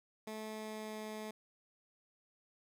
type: tone with pitch glide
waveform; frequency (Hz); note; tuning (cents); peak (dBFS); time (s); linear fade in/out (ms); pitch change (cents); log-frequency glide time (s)
15% pulse; 217.1 to 215.5; A3 to A3; -23 to -36; -36; 0.27-1.31; 5; -13; 0.44-1.01
effects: none